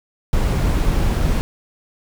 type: noise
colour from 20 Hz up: brown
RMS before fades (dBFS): -17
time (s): 0.33-1.41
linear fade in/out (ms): 0
effects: none